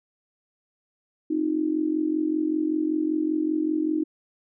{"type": "tone with amplitude modulation", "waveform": "sine", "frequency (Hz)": 311.1, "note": "D#4", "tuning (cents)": 0, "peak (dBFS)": -18, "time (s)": [1.3, 4.04], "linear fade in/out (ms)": 10, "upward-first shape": "sine", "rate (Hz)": 45.2, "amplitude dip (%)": 80, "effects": []}